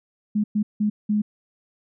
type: tone bursts at uneven times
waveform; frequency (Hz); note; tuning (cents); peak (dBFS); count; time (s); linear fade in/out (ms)
sine; 210; G#3; +19; -18; 4; 0.35-0.44 / 0.55-0.63 / 0.8-0.9 / 1.09-1.22; 10
effects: none